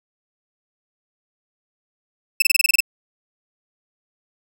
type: tone bursts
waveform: sawtooth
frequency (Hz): 2637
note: E7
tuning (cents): 0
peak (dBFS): -8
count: 9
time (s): 2.4-2.805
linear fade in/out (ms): 5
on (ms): 21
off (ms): 27
effects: none